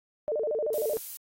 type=tone with vibrato; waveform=sine; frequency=518 Hz; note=C5; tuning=17 cents flat; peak=-26 dBFS; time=0.28-0.97 s; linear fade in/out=0 ms; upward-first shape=square; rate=13 Hz; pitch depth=260 cents each way
type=noise; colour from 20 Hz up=violet; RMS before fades=-38 dBFS; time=0.73-1.17 s; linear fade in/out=0 ms
effects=AAC 48 kbps